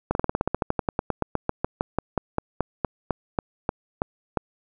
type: slowing click train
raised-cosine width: 1 ms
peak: -8 dBFS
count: 30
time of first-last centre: 0.11-4.373 s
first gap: 41 ms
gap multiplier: 1.08
effects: none